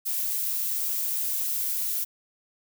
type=noise; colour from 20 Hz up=violet; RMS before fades=-28 dBFS; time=0.05-2.05 s; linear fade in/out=20 ms; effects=none